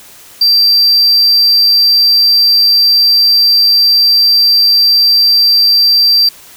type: tone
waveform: triangle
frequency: 4699 Hz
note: D8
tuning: in tune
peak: -4 dBFS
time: 0.41-6.29 s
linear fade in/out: 5 ms
effects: white hiss -37 dBFS RMS until 6.56 s